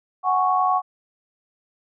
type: chord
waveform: sine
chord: F# suspended second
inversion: none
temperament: equal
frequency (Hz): 740 / 830.6 / 1108.7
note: F#5 / G#5 / C#6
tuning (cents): 0 / 0 / 0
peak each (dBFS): -20 / -26 / -20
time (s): 0.23-0.82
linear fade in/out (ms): 50
effects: none